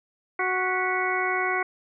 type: harmonic tone with a mistuned harmonic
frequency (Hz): 369.2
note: F#4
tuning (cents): -4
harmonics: 1 / 2 / 3 / 4 / 5 / 6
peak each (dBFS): -30 / -30 / -30 / -30 / -30 / -30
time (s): 0.39-1.63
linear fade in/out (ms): 5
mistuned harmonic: 5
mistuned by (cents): +100
effects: none